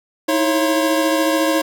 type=tone cluster; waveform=square; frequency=317.1 / 331.1 / 549 / 678 / 1055 Hz; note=D#4 / E4 / C#5 / E5 / C6; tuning=+33 / +8 / -17 / +49 / +14 cents; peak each=-19 / -28 / -20 / -26 / -26 dBFS; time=0.28-1.62 s; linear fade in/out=10 ms; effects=none